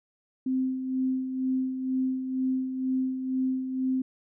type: tone with tremolo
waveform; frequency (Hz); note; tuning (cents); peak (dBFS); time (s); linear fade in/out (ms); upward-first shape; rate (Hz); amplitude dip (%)
sine; 260; C4; -11; -23; 0.46-4.02; 5; sine; 2.1; 55
effects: none